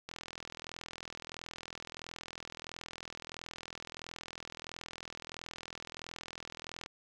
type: click train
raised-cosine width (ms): 0.2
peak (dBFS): -25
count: 282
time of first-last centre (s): 0.09-6.861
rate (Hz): 41.5
effects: none